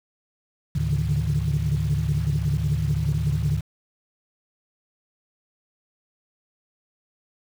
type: tone cluster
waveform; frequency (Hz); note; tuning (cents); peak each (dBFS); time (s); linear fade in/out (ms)
sine; 74.5 / 108.7 / 141.6 / 146.7 / 157.8; D2 / A2 / C#3 / D3 / D#3; +25 / -21 / +37 / -2 / +25; -26; 0.75-3.61; 10
effects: tanh soft clip ceiling -14 dBFS + 7-bit